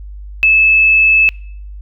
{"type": "tone", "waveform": "sine", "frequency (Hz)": 2610, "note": "E7", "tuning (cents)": -18, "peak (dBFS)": -6, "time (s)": [0.43, 1.29], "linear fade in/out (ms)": 0, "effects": ["noise-tail reverb RT60 0.6 s tail -25 dB re dry", "added 50 Hz sine -27 dBFS peak until 1.81 s"]}